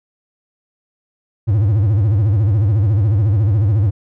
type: tone with vibrato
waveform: triangle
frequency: 103.83 Hz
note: G#2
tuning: in tune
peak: -9 dBFS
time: 1.47-3.91 s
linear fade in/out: 20 ms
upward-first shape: sine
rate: 14 Hz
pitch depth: 180 cents each way
effects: none